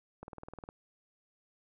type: click train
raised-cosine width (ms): 1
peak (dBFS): -30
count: 10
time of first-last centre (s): 0.23-0.689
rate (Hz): 19.6
effects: none